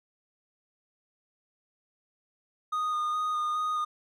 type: tone with vibrato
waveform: triangle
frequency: 1232 Hz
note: D#6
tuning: 17 cents flat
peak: -25 dBFS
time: 2.72-3.85 s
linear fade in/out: 10 ms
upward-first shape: square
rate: 2.4 Hz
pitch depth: 12 cents each way
effects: none